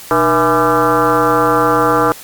sine tone with frequency modulation, 832 Hz, G#5, 3 cents sharp, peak -9 dBFS, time 0.11-2.12 s, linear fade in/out 0 ms, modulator 176 Hz, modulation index 3.2, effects white hiss -34 dBFS RMS until 2.23 s + Opus 48 kbps

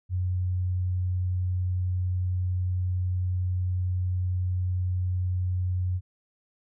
sine tone, 91.1 Hz, F#2, 26 cents flat, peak -24 dBFS, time 0.09-6.01 s, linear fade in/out 50 ms, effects none

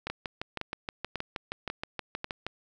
two click trains, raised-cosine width 0.3 ms, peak -17 / -17 dBFS, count 16 / 5, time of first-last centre 0.1-2.466 / 0.07-2.244 s, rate 6.34 / 1.84 Hz, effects none

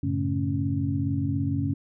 sine tone cluster, 96.2 / 113.5 / 140.4 / 222.1 / 276.8 Hz, G2 / A#2 / C#3 / A3 / C#4, -32 / -46 / +22 / +16 / -2 cents, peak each -28 / -34 / -29 / -37 / -28 dBFS, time 0.03-1.74 s, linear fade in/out 5 ms, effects none

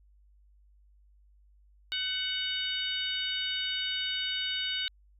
harmonic tone with a mistuned harmonic, 742 Hz, F#5, 5 cents sharp, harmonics 2 / 3 / 4 / 5 / 6, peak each -39 / -40 / -33 / -35 / -43 dBFS, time 1.92-4.88 s, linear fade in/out 0 ms, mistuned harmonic 2, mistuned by +30 cents, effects added 50 Hz sine -58 dBFS peak until 5.19 s

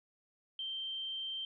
sine tone, 3136 Hz, G7, in tune, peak -37 dBFS, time 0.59-1.45 s, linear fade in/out 2 ms, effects none

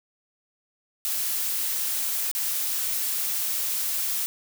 blue noise with dropouts, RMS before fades -27 dBFS, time 1.05-4.26 s, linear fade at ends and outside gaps 0 ms, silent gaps 2.314-2.35 s, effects none

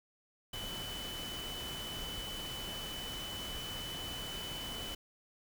sine tone in noise, 3000 Hz, F#7, 23 cents sharp, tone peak -42 dBFS, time 0.53-4.95 s, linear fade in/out 5 ms, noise pink, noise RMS -44 dBFS, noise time 0.53-4.95 s, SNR -1 dB, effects none

